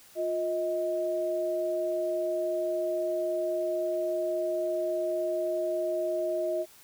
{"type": "tone pair together", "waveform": "sine", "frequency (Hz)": [353.6, 630], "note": ["F4", "D#5"], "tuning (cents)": [22, 21], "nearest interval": "minor seventh", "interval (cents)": 999, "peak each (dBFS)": [-32, -28], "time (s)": [0.15, 6.66], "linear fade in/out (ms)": 50, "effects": ["white hiss -55 dBFS RMS until 6.83 s"]}